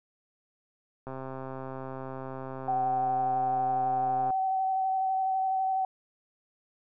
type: click train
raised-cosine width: 1 ms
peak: -25 dBFS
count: 428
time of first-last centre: 1.07-4.305 s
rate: 132 Hz
type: tone with vibrato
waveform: sine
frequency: 762 Hz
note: G5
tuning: 49 cents flat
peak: -25 dBFS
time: 2.68-5.85 s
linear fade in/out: 2 ms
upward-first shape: sine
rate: 12 Hz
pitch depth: 16 cents each way
effects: none